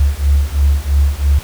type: beating tone pair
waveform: sine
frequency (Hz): 69.3 / 72.3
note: C#2 / D2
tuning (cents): 0 / -27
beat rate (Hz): 3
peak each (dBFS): -13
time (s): 0-1.39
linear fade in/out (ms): 5
effects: pink hiss -33 dBFS RMS until 1.43 s